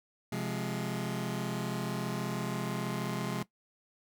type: chord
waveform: sawtooth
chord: F minor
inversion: second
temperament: just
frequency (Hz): 130.96 / 174.61 / 209.5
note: C3 / F3 / Ab3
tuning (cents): +2 / 0 / +15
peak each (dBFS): -33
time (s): 0.32-3.43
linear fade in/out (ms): 5
effects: noise-tail reverb RT60 0.1 s tail -17 dB re dry